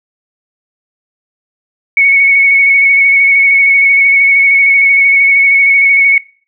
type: tone with vibrato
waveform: sine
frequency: 2217 Hz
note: C#7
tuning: in tune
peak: -4 dBFS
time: 1.97-6.18 s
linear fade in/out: 2 ms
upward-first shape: square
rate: 13 Hz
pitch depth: 16 cents each way
effects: noise-tail reverb RT60 0.4 s tail -21 dB re dry